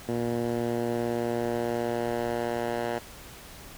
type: tone with band-pass filter sweep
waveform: 10% pulse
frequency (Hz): 118.4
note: A#2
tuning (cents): +27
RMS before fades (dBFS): -29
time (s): 0.08-2.99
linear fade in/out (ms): 10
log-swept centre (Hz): 270 to 830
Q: 0.71
effects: pink hiss -46 dBFS RMS until 3.77 s